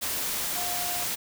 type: tone in noise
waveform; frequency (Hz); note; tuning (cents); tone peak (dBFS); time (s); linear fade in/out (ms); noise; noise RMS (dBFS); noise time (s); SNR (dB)
sine; 710; F5; +28; -35; 0.55-1.05; 20; white; -30; 0.01-1.16; -8
effects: none